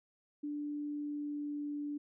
sine tone with pitch glide, 293.7 to 292 Hz, D4 to D4, 0 to -10 cents, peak -36 dBFS, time 0.43-1.98 s, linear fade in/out 10 ms, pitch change -10 cents, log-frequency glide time 0.88-1.75 s, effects none

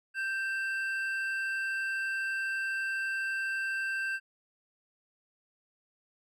triangle tone pair together, 1568 / 2684 Hz, G6 / E7, 0 / +31 cents, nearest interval major sixth, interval 931 cents, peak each -29 / -38 dBFS, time 0.14-4.2 s, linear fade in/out 50 ms, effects none

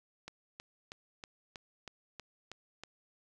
click train, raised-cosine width 0.2 ms, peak -27 dBFS, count 9, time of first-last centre 0.28-2.836 s, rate 3.13 Hz, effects none

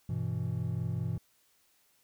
triangle chord, E minor, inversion first, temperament just, 98.89 / 123.61 / 164.81 Hz, G2 / B2 / E3, +16 / +2 / 0 cents, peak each -34 / -32 / -34 dBFS, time 0.09-1.18 s, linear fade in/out 5 ms, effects white hiss -69 dBFS RMS until 2.03 s

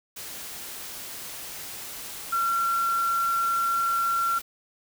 sine tone in noise, 1365 Hz, F6, 40 cents flat, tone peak -22 dBFS, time 2.32-4.39 s, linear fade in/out 10 ms, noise white, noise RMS -38 dBFS, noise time 0.16-4.42 s, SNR +13 dB, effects none

